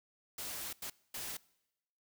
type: noise bursts at uneven times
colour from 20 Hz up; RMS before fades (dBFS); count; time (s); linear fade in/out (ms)
white; -42; 3; 0.38-0.73 / 0.82-0.9 / 1.14-1.37; 5
effects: noise-tail reverb RT60 0.9 s tail -23 dB re dry